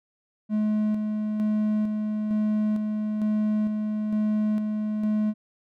triangle tone with tremolo, 213.1 Hz, G#3, 45 cents sharp, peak -19 dBFS, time 0.49-5.34 s, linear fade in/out 50 ms, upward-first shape square, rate 1.1 Hz, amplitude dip 35%, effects none

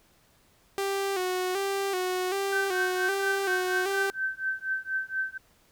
sawtooth tone with vibrato, 380 Hz, F#4, 46 cents sharp, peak -23 dBFS, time 0.78-4.1 s, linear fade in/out 0 ms, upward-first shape square, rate 1.3 Hz, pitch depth 61 cents each way
sine tone with tremolo, 1546 Hz, G6, 24 cents flat, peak -24 dBFS, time 2.52-5.38 s, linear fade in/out 10 ms, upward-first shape triangle, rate 4.2 Hz, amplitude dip 100%
effects pink hiss -63 dBFS RMS until 5.71 s

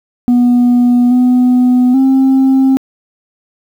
sine tone with pitch steps, 244.1 / 249.6 / 265.7 Hz, B3 / B3 / C4, -20 / +19 / +27 cents, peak -3 dBFS, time 0.28-2.77 s, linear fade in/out 0 ms, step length 830 ms, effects tanh soft clip ceiling -5 dBFS + 7-bit

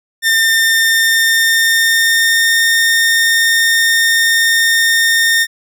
sawtooth tone with pitch glide, 1806 to 1827 Hz, A6 to A#6, +45 to -35 cents, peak -6 dBFS, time 0.22-5.47 s, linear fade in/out 50 ms, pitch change +20 cents, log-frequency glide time 0.42-2.61 s, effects none

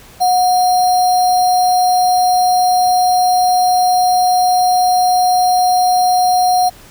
sine tone with sample-and-hold, 730 Hz, F#5, 24 cents flat, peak -9 dBFS, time 0.2-6.7 s, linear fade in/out 20 ms, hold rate 4900 Hz, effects pink hiss -41 dBFS RMS until 6.9 s

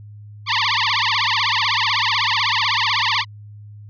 10% pulse tone with vibrato, 1020 Hz, C6, 44 cents flat, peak -7 dBFS, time 0.46-3.25 s, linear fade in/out 50 ms, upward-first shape triangle, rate 16 Hz, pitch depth 300 cents each way, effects added 104 Hz sine -36 dBFS peak until 3.89 s + resampled to 11025 Hz

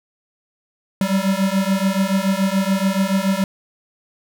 square beating tone pair, 190 / 197 Hz, F#3 / G3, +46 / +9 cents, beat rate 7 Hz, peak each -20 dBFS, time 1.01-3.44 s, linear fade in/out 2 ms, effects none

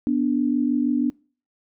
sine tone pair together, 245.7 / 291.9 Hz, B3 / D4, -9 / -10 cents, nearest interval minor third, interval 299 cents, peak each -21 dBFS, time 0.07-1.1 s, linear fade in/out 0 ms, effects noise-tail reverb RT60 0.4 s tail -24 dB re dry

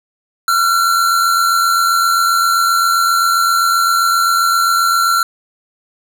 square tone pair together, 1363 / 1450.6 Hz, F6 / F#6, -43 / -35 cents, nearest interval minor second, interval 108 cents, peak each -12 / -21 dBFS, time 0.48-5.23 s, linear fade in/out 2 ms, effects none

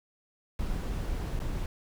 brown noise with dropouts, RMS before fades -32 dBFS, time 0.59-1.66 s, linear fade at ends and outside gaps 1 ms, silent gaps 1.392-1.401 s, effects none

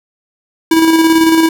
square tone with tremolo, 325 Hz, E4, 24 cents flat, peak -6 dBFS, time 0.71-1.49 s, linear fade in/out 5 ms, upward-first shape square, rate 18 Hz, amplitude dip 35%, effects none

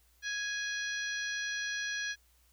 harmonic tone, 830.6 Hz, G#5, in tune, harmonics 2 / 3 / 4 / 5 / 6 / 7, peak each -35 / -44 / -43 / -44 / -51 / -43 dBFS, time 0.22-2.16 s, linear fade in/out 50 ms, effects added 60 Hz sine -66 dBFS peak until 2.52 s + white hiss -69 dBFS RMS until 2.52 s

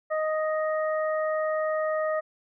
harmonic tone, 623 Hz, D#5, 2 cents sharp, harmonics 1 / 2 / 3, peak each -25 / -32 / -36 dBFS, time 0.1-2.21 s, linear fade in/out 20 ms, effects none

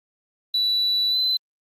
sine tone with pitch glide, 3951 to 4036 Hz, B7 to B7, 0 to +37 cents, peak -17 dBFS, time 0.54-1.37 s, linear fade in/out 5 ms, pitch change +37 cents, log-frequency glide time 1.1-1.17 s, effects tanh soft clip ceiling -16 dBFS + Opus 24 kbps

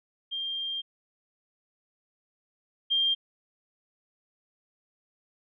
sine tone pair in turn, 3193 / 3193 Hz, G7 / G7, +31 / +31 cents, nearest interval unison, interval 0 cents, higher neither, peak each -30 / -22 dBFS, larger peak second, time 0.31-0.82 / 2.9-3.15 s, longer first, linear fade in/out 20 ms, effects none

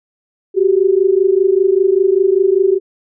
sine tone pair together, 371.1 / 396.2 Hz, F#4 / G4, +5 / +18 cents, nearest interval minor second, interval 113 cents, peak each -12 dBFS, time 0.54-2.8 s, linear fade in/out 50 ms, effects none

